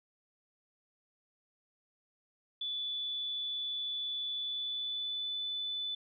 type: tone with pitch glide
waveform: sine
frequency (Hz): 3466 to 3496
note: A7 to A7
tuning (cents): -27 to -12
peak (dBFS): -34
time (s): 2.61-5.95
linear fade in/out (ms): 5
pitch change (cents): +15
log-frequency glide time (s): 4.33-5.37
effects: none